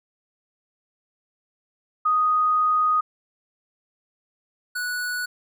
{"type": "tone pair in turn", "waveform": ["sine", "square"], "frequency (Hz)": [1244.5, 1473.1], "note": ["D#6", "F#6"], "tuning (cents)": [0, -8], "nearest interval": "minor third", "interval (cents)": 292, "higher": "second", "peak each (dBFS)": [-17, -26], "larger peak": "first", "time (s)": [[2.05, 3.01], [4.75, 5.26]], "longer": "first", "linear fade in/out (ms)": 10, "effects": []}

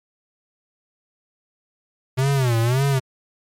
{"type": "tone with vibrato", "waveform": "square", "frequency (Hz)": 126.4, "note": "B2", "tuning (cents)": 41, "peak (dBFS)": -17, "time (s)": [2.17, 3], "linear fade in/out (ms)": 20, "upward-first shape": "sine", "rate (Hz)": 1.8, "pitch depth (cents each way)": 180, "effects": ["MP3 64 kbps"]}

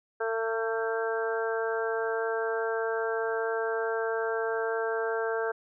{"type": "harmonic tone", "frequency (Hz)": 225.2, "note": "A3", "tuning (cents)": 40, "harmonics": [2, 3, 4, 5, 6, 7], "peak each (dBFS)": [-29, -35, -38, -43, -38, -35], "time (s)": [0.2, 5.52], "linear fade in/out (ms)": 10, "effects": []}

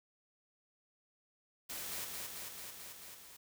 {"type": "noise with echo", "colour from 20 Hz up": "white", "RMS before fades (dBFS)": -43, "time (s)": [1.69, 2.05], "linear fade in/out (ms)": 10, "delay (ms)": 220, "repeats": 6, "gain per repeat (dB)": -2, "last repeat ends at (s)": 3.37, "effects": []}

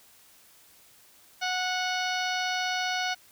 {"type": "harmonic tone", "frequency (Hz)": 735, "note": "F#5", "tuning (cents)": -12, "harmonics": [1, 2, 3, 4, 5, 6, 7, 8], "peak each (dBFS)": [-31, -32, -35, -36, -39, -38, -42, -41], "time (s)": [1.41, 3.15], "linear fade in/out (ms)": 20, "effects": ["white hiss -57 dBFS RMS until 3.31 s"]}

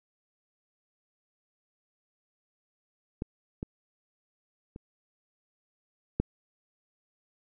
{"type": "clicks", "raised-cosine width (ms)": 3, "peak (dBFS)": [-19, -21, -29, -12], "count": 4, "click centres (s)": [3.221, 3.629, 4.761, 6.2], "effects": []}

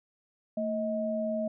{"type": "tone pair together", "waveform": "sine", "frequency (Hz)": [224.5, 632.4], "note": ["A3", "D#5"], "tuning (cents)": [35, 28], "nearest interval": "octave + tritone", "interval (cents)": 1793, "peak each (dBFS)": [-32, -30], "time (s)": [0.57, 1.48], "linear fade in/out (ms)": 5, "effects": []}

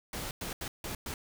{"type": "noise bursts at uneven times", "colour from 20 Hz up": "pink", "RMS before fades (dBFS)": -38, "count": 5, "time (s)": [[0.13, 0.31], [0.41, 0.53], [0.61, 0.68], [0.84, 0.95], [1.06, 1.14]], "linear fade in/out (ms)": 2, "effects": []}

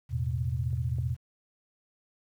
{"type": "chord", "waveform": "sine", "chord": "E suspended fourth", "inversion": "none", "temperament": "equal with one note detuned", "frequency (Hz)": [82.41, 110, 125.48], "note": ["E2", "A2", "B2"], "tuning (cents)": [0, 0, 28], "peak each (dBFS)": [-32, -34, -30], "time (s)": [0.09, 1.17], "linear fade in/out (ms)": 50}
{"type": "clicks", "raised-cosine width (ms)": 2, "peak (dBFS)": [-40, -34], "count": 2, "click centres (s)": [0.731, 0.985]}
{"effects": ["10-bit"]}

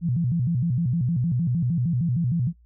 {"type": "tone with vibrato", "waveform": "sine", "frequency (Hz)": 144.7, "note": "D3", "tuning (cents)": -25, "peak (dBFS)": -20, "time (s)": [0.01, 2.53], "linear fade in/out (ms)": 50, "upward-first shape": "square", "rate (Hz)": 6.5, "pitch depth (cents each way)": 280, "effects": ["noise-tail reverb RT60 0.1 s tail -25 dB re dry", "added 59 Hz sine -52 dBFS peak until 2.65 s"]}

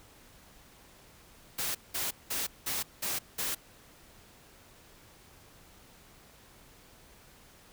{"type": "noise bursts", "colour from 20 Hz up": "white", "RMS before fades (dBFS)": -33, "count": 6, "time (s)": [1.58, 3.55], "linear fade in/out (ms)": 10, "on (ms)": 170, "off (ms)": 190, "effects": ["pink hiss -57 dBFS RMS until 7.72 s"]}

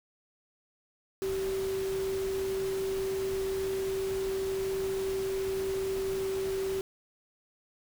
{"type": "tone in noise", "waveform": "sine", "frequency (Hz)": 384.8, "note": "G4", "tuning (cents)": -32, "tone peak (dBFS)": -29, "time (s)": [1.22, 6.81], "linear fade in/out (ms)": 0, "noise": "pink", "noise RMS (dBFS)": -42, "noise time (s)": [1.22, 6.81], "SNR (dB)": 10, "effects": []}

